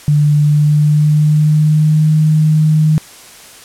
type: tone with pitch glide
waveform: sine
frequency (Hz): 148 to 154.91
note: D3 to D#3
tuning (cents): +14 to -7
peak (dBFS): -7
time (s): 0.08-2.98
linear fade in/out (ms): 0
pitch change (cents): +79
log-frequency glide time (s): 0.38-2.12
effects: white hiss -37 dBFS RMS until 3.64 s + low-pass 11000 Hz 12 dB/octave